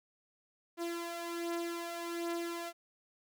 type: beating tone pair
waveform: sawtooth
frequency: 339.4 / 340.7 Hz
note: F4 / F4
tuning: -49 / -43 cents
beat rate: 1.3 Hz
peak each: -38 / -34 dBFS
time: 0.77-2.73 s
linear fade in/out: 50 ms
effects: none